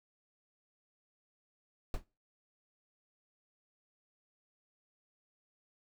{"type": "noise with exponential decay", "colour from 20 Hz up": "brown", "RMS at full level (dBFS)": -30, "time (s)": [1.94, 2.04], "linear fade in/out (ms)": 1, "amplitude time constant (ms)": 21, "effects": ["noise-tail reverb RT60 0.3 s tail -21 dB re dry"]}